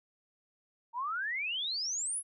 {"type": "exponential sweep", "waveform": "sine", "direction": "up", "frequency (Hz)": [909, 11090], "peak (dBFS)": -32, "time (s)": [0.93, 2.23], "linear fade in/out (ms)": 50, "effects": []}